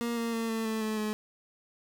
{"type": "tone with pitch steps", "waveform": "30% pulse", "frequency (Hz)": [235.3, 231.5, 227.8, 224.2, 220.6, 217, 213.5], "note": ["A#3", "A#3", "A#3", "A3", "A3", "A3", "G#3"], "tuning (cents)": [16, -12, -40, 33, 5, -24, 48], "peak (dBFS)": -27, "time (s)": [0.01, 1.13], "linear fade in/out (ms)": 0, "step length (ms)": 160, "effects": ["10-bit"]}